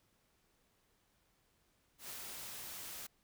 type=noise with ADSR envelope; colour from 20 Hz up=white; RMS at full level=-45 dBFS; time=1.98-3.07 s; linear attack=120 ms; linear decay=14 ms; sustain=-2 dB; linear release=9 ms; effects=pink hiss -75 dBFS RMS until 3.23 s